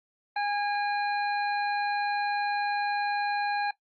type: harmonic tone with a mistuned harmonic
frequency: 820 Hz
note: G#5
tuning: 22 cents flat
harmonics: 1 / 2 / 3 / 5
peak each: -27 / -33 / -37 / -41 dBFS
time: 0.36-3.71 s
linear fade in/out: 5 ms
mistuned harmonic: 3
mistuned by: -29 cents
effects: noise-tail reverb RT60 0.1 s tail -17 dB re dry + Opus 32 kbps